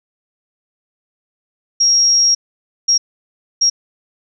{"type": "tone bursts at uneven times", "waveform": "sine", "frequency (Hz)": 5600, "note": "F8", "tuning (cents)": 4, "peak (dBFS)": -9, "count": 3, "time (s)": [[1.8, 2.35], [2.88, 2.98], [3.61, 3.7]], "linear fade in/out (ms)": 10, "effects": []}